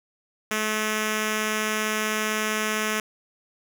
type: tone with notch filter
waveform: 5% pulse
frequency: 215.5 Hz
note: A3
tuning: 36 cents flat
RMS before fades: -26 dBFS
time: 0.51-3 s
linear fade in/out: 2 ms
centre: 790 Hz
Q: 2
effects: none